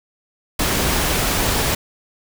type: noise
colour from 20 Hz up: pink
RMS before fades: -19 dBFS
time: 0.59-1.75 s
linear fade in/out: 5 ms
effects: none